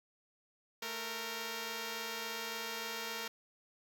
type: tone pair together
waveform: 5% pulse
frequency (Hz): 220 / 463.5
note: A3 / A#4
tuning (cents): 0 / -10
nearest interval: octave + minor second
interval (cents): 1290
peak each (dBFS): -34 / -28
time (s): 0.82-3.28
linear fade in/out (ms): 5
effects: none